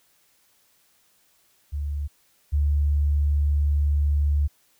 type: tone pair in turn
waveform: sine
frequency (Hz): 72.5 / 72.78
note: D2 / D2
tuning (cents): -22 / -15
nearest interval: unison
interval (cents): 7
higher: second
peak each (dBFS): -25 / -18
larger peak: second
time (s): 1.72-2.08 / 2.52-4.48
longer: second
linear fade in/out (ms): 20
effects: white hiss -63 dBFS RMS until 4.79 s